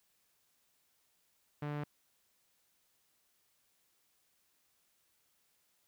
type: tone with low-pass filter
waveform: sawtooth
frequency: 147.3 Hz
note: D3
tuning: 6 cents sharp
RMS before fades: -39 dBFS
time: 1.62-1.84 s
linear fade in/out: 5 ms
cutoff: 2100 Hz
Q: 0.87
effects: white hiss -75 dBFS RMS until 5.87 s